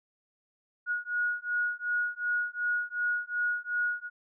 sine beating tone pair, 1448 / 1450.7 Hz, F#6 / F#6, -38 / -35 cents, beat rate 2.7 Hz, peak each -31 dBFS, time 0.86-4.1 s, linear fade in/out 50 ms, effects none

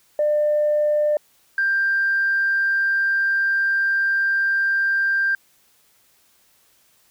sine tone pair in turn, 598 / 1585 Hz, D5 / G6, +31 / +19 cents, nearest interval octave + perfect fourth, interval 1688 cents, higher second, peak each -15 / -16 dBFS, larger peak first, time 0.19-1.17 / 1.58-5.35 s, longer second, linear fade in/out 2 ms, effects tanh soft clip ceiling -12 dBFS + white hiss -59 dBFS RMS until 7.1 s

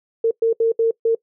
sine tone bursts at uneven times, 455.1 Hz, A#4, 42 cents flat, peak -13 dBFS, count 5, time 0.24-0.31 / 0.42-0.53 / 0.6-0.72 / 0.79-0.91 / 1.05-1.15 s, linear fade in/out 5 ms, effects noise-tail reverb RT60 0.1 s tail -23 dB re dry

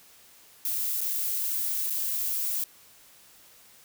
violet noise with dropouts, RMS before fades -29 dBFS, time 0.65-2.64 s, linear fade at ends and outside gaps 2 ms, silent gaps 1.008-1.013 / 1.9-1.904 s, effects white hiss -55 dBFS RMS until 3.84 s

